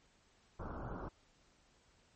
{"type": "low-pass noise", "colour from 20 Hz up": "pink", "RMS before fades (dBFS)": -44, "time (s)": [0.59, 1.09], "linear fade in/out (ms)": 10, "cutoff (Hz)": 1500, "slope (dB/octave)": 96, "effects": ["pink hiss -70 dBFS RMS until 2.15 s", "MP3 32 kbps"]}